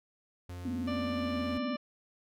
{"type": "tone with pitch glide", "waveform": "45% pulse", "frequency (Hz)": [88.8, 85.23], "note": ["F2", "F2"], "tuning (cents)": [29, -42], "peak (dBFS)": -40, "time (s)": [0.49, 1.58], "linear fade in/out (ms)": 5, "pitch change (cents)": -71, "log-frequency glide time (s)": [1.13, 1.37]}
{"type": "tone with vibrato", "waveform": "sine", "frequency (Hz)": 249.7, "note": "B3", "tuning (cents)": 19, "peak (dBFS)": -32, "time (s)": [0.65, 1.76], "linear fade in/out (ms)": 5, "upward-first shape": "square", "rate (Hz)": 19, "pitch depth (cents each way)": 99}
{"type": "harmonic tone", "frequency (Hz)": 590, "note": "D5", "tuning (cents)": 8, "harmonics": [1, 2, 3, 4, 5, 6, 7, 9], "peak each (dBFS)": [-38, -41, -48, -47, -48, -56, -53, -54], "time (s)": [0.87, 1.77], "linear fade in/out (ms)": 10}
{"effects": []}